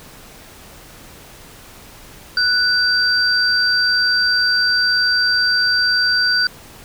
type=tone pair together; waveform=sine; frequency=1480 / 4699 Hz; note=F#6 / D8; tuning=0 / 0 cents; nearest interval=octave + minor sixth; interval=2000 cents; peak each=-16 dBFS; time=2.37-6.47 s; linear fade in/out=2 ms; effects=pink hiss -41 dBFS RMS until 6.84 s